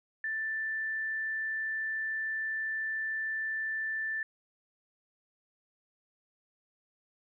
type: tone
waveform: sine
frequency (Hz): 1767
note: A6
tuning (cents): +7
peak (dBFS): -31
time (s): 0.24-4.23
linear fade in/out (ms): 2
effects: none